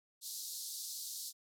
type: band-pass noise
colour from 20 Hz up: pink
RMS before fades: -44 dBFS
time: 0.21-1.33 s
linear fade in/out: 50 ms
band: 4000 to 15000 Hz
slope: 48 dB/octave
effects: none